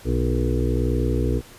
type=harmonic tone with a mistuned harmonic; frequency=61.5 Hz; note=B1; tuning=7 cents flat; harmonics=1 / 2 / 4 / 5 / 6 / 7 / 8; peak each=-22 / -25 / -28 / -29 / -30 / -30 / -31 dBFS; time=0.04-1.42 s; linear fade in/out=50 ms; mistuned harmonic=8; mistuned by=-45 cents; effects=pink hiss -46 dBFS RMS until 1.58 s + resampled to 32000 Hz